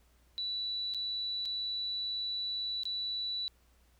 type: tone with dropouts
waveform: sine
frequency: 3951 Hz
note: B7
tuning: in tune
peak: -33 dBFS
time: 0.38-3.48 s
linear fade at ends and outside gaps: 0 ms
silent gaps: 0.938-0.946 / 1.453-1.457 / 2.834-2.854 s
effects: added 60 Hz sine -64 dBFS peak until 3.99 s + pink hiss -70 dBFS RMS until 3.99 s